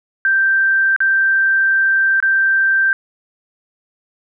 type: tone with dropouts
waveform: sine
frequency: 1568 Hz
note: G6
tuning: in tune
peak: -11 dBFS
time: 0.25-2.93 s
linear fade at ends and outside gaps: 1 ms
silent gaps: 0.963-1.004 / 2.202-2.226 s
effects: none